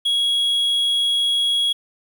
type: tone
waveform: triangle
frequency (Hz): 3322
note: G#7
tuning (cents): 0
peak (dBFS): -15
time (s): 0.05-1.73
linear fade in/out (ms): 10
effects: 8-bit